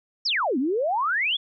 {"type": "exponential two-way sweep", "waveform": "sine", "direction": "down then up", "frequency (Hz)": [5800, 240.6, 3498], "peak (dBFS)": -21, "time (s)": [0.25, 1.37], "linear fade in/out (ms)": 10, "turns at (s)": 0.58, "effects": []}